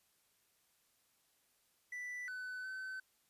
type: tone with pitch steps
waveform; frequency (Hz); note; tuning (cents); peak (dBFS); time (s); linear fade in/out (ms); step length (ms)
triangle; 1976 / 1504 / 1527; B6 / F#6 / G6; 0 / +28 / -46; -40; 1.92-3; 5; 360
effects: white hiss -75 dBFS RMS until 3.29 s + resampled to 32000 Hz

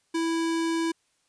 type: tone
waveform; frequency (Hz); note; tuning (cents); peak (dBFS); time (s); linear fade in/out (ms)
square; 329.6; E4; 0; -25; 0.14-0.92; 10
effects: white hiss -70 dBFS RMS until 1.28 s + resampled to 22050 Hz

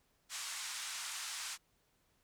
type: band-pass noise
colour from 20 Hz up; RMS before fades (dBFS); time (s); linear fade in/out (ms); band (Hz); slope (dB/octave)
white; -43; 0.29-1.58; 50; 950 to 8700; 24
effects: pink hiss -75 dBFS RMS until 2.23 s

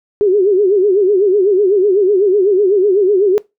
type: tone with vibrato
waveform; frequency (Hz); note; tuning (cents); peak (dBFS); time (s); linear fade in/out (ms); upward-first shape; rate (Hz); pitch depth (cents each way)
sine; 392; G4; 0; -8; 0.21-3.38; 0; sine; 8; 140
effects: noise-tail reverb RT60 0.2 s tail -21 dB re dry

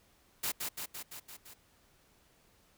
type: noise with echo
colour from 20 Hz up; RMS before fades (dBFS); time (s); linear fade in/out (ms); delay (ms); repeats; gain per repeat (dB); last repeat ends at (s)
white; -34; 0.43-0.52; 10; 170; 6; -3; 1.54
effects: pink hiss -67 dBFS RMS until 2.77 s

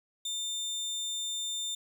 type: tone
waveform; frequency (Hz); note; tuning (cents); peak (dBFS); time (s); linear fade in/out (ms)
30% pulse; 3600; A7; +39; -30; 0.25-1.75; 5
effects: none

